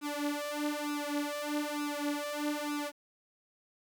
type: tone with flanger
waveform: sawtooth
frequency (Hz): 293.8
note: D4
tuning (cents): +1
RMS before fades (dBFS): -35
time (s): 0.01-2.92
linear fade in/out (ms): 50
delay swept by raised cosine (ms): 0.77 to 5.17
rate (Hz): 1.1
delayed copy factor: +1
effects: 10-bit